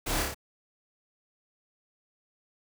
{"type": "noise with echo", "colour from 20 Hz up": "pink", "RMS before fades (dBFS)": -32, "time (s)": [0.06, 0.23], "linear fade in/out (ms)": 10, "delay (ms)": 29, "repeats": 4, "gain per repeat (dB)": -2, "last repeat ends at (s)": 0.346, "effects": []}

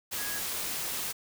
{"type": "tone in noise", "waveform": "sine", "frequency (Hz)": 1661.2, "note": "G#6", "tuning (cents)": 0, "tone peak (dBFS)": -39, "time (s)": [0.17, 0.4], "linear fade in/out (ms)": 20, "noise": "white", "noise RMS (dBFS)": -34, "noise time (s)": [0.11, 1.13], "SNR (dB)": -8, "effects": []}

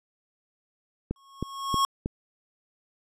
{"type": "click train", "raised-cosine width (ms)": 3, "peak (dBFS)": -15, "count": 4, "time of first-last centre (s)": [1.11, 2.059], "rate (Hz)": 3.16}
{"type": "tone with exponential growth", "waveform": "square", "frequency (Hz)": 1095, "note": "C#6", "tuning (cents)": -22, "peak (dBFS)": -20, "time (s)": [1.16, 1.85], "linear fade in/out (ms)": 1, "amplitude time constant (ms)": 150}
{"effects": ["low-pass 11000 Hz 12 dB/octave"]}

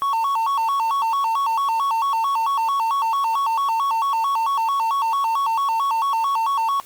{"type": "tone with vibrato", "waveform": "triangle", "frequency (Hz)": 1002, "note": "B5", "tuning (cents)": 25, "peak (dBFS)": -16, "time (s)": [0.02, 6.8], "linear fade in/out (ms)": 0, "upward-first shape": "square", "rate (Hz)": 4.5, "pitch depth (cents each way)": 180, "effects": ["white hiss -46 dBFS RMS until 6.85 s", "Opus 24 kbps"]}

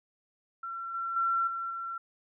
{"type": "tone with level steps", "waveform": "sine", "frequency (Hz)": 1357, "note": "E6", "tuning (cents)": 50, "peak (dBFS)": [-35, -31, -25, -32, -34], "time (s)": [0.63, 1.98], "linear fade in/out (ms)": 5, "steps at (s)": [0.94, 1.16, 1.47, 1.7], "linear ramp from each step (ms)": 5, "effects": []}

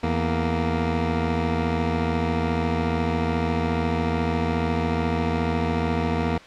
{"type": "tone pair together", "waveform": "15% pulse", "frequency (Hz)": [82.41, 233.1], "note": ["E2", "A#3"], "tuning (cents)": [0, 0], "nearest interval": "octave + tritone", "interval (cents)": 1800, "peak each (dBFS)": [-17, -19], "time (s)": [0.03, 6.38], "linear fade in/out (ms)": 5, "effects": ["white hiss -44 dBFS RMS until 6.46 s", "low-pass 3000 Hz 12 dB/octave"]}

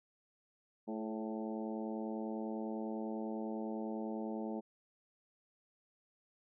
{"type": "harmonic tone with a mistuned harmonic", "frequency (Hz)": 110, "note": "A2", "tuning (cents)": 0, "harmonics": [2, 3, 4, 5, 6, 7, 8], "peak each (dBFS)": [-40, -44, -46, -48, -50, -51, -52], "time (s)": [0.87, 4.61], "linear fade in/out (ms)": 20, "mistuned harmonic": 4, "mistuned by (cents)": -39, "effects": []}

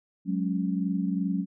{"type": "chord", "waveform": "sine", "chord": "F# suspended second", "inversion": "none", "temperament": "equal", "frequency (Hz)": [185, 207.7, 277.2], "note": ["F#3", "G#3", "C#4"], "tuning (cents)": [0, 0, 0], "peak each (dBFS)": [-27, -31, -31], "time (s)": [0.25, 1.46], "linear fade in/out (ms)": 50, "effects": []}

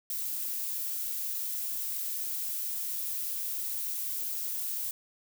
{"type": "noise", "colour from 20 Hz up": "violet", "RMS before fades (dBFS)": -34, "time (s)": [0.1, 4.91], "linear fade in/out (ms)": 2, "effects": []}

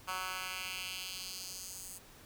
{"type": "tone with high-pass filter sweep", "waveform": "10% pulse", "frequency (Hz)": 185.7, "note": "F#3", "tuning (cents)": 7, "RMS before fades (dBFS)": -42, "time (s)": [0.07, 1.99], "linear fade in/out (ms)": 20, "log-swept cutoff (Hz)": [1200, 8700], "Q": 1.7, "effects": ["pink hiss -57 dBFS RMS until 2.25 s"]}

